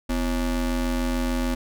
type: ring-modulated tone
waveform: square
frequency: 147.4 Hz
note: D3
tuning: 7 cents sharp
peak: -20 dBFS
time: 0.09-1.55 s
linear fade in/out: 10 ms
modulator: 104 Hz
effects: none